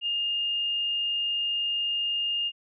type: tone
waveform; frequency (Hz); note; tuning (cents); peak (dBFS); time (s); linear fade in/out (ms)
sine; 2826; F7; +20; -25; 0.01-2.52; 50
effects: none